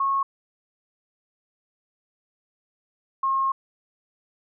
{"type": "tone pair in turn", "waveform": "sine", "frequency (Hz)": [1094, 1076.4], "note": ["C#6", "C6"], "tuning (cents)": [-23, 49], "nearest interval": "unison", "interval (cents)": 28, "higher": "first", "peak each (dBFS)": -20, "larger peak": "neither", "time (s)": [[0, 0.23], [3.23, 3.52]], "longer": "second", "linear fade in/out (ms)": 5, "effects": []}